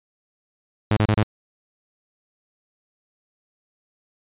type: tone bursts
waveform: sawtooth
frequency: 106.6 Hz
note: G#2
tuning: 46 cents sharp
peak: -12 dBFS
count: 4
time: 0.91-1.231 s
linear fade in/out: 0 ms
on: 57 ms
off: 31 ms
effects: resampled to 8000 Hz